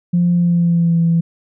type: tone with pitch glide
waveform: sine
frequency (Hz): 174.61 to 167.11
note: F3 to E3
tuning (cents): 0 to +24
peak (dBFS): -10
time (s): 0.13-1.21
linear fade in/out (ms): 10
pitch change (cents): -76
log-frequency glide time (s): 0.33-0.99
effects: tanh soft clip ceiling -6 dBFS